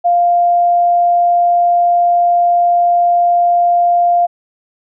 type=tone; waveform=sine; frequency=698.5 Hz; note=F5; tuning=in tune; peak=-8 dBFS; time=0.04-4.27 s; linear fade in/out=20 ms; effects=none